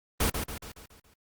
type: noise with echo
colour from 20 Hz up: pink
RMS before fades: -25 dBFS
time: 0.2-0.3 s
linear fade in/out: 5 ms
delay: 140 ms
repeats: 6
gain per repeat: -6 dB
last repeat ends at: 1.14 s
effects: Opus 24 kbps